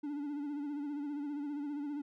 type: tone with vibrato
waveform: triangle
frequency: 290 Hz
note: D4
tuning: 22 cents flat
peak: -34 dBFS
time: 0.03-2.02 s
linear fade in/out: 10 ms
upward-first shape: sine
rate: 15 Hz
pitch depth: 57 cents each way
effects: none